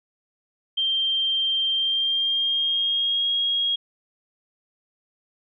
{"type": "tone with pitch glide", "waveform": "sine", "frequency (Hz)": [3160, 3279], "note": ["G7", "G#7"], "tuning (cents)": [13, -23], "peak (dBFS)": -20, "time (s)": [0.77, 3.76], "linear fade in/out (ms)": 10, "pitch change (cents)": 64, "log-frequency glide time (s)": [1.72, 3.29], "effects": []}